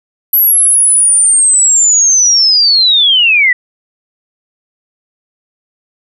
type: linear sweep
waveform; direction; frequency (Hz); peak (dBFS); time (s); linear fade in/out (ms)
sine; down; 11840 to 1910; -5; 0.33-3.53; 5
effects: none